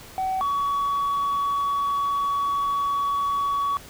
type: tone pair in turn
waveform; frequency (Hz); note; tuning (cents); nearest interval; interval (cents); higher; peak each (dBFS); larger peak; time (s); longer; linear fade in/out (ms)
sine; 757 / 1127.7; F#5 / C#6; +39 / +29; perfect fifth; 690; second; -21 / -19; second; 0.18-0.41 / 0.41-3.77; second; 0
effects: tanh soft clip ceiling -20 dBFS + pink hiss -44 dBFS RMS until 3.89 s